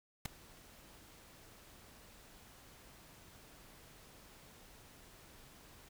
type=noise with ADSR envelope; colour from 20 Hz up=pink; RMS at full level=-35 dBFS; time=0.25-5.89 s; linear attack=6 ms; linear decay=7 ms; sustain=-24 dB; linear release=10 ms; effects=none